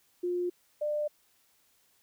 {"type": "tone pair in turn", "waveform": "sine", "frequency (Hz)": [354.9, 596.9], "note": ["F4", "D5"], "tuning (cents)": [28, 28], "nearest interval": "major sixth", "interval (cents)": 900, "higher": "second", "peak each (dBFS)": -28, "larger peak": "neither", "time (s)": [[0.23, 0.5], [0.81, 1.08]], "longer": "neither", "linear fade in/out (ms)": 10, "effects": ["white hiss -68 dBFS RMS until 2.02 s"]}